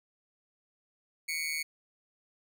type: tone with amplitude modulation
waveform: sawtooth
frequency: 2217 Hz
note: C#7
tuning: in tune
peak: -25 dBFS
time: 1.28-1.63 s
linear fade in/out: 10 ms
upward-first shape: sine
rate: 158 Hz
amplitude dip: 75%
effects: none